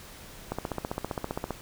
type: click train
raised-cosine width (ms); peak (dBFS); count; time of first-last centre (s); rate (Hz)
1; -16; 16; 0.52-1.507; 15.2
effects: pink hiss -47 dBFS RMS until 1.61 s